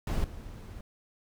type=noise with level steps; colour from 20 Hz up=brown; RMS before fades=-29 / -43 dBFS; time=0.07-0.81 s; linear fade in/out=2 ms; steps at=0.24 s; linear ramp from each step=2 ms; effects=none